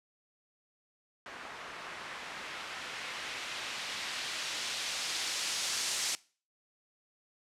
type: noise with low-pass filter sweep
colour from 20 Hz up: blue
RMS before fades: -38 dBFS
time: 1.26-6.15 s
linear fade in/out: 0 ms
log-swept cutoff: 1300 to 6400 Hz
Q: 0.89
effects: noise-tail reverb RT60 0.4 s tail -22 dB re dry + low-pass 12000 Hz 12 dB/octave